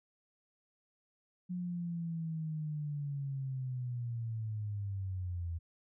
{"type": "linear sweep", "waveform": "sine", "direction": "down", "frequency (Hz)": [180.8, 82.6], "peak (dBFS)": -35, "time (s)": [1.49, 5.59], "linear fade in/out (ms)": 20, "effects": []}